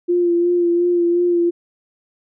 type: tone with vibrato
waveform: sine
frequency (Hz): 347.8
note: F4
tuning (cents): -7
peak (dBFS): -13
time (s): 0.08-1.51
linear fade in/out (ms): 20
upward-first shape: sine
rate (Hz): 2.8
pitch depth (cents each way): 25
effects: none